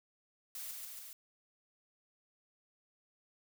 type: noise with echo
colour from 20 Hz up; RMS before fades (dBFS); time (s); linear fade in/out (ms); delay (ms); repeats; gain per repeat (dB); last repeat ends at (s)
blue; -44; 0.55-0.71; 2; 140; 3; -2; 1.13
effects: none